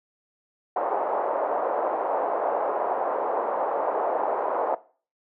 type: band-pass noise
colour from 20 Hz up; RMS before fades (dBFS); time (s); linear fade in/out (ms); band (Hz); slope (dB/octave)
pink; -26; 0.76-4.75; 5; 500 to 950; 24
effects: noise-tail reverb RT60 0.4 s tail -19 dB re dry